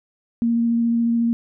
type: tone with vibrato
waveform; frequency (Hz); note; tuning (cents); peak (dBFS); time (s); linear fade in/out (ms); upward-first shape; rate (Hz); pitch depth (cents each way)
sine; 233; A#3; -1; -16; 0.42-1.33; 0; sine; 14; 10
effects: none